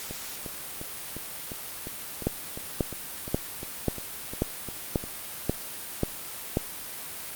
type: two click trains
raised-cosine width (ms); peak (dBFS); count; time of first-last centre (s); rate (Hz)
2; -23 / -10; 15 / 9; 0.11-5.04 / 2.27-6.571; 2.84 / 1.86
effects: white hiss -38 dBFS RMS until 7.35 s + Opus 48 kbps